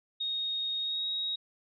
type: tone with pitch glide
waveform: sine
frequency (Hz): 3729 to 3788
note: A#7 to A#7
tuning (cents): 0 to +27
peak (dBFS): -30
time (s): 0.2-1.36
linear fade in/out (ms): 10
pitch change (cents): +27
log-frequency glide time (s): 0.79-1.06
effects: none